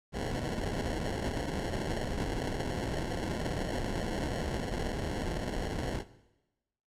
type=noise with sample-and-hold; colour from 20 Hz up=pink; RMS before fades=-34 dBFS; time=0.12-6.04 s; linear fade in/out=50 ms; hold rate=1225 Hz; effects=noise-tail reverb RT60 1.0 s tail -17 dB re dry + low-pass 9000 Hz 12 dB/octave